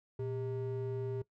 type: ring-modulated tone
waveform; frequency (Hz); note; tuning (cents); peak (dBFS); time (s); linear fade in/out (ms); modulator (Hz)
triangle; 258.3; C4; -22; -30; 0.19-1.22; 5; 140
effects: noise-tail reverb RT60 0.1 s tail -19 dB re dry